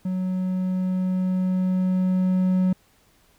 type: tone with level ramp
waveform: triangle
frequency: 185 Hz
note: F#3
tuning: in tune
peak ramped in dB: -21 to -15 dBFS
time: 0.05-2.73 s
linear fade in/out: 5 ms
effects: pink hiss -60 dBFS RMS until 3.38 s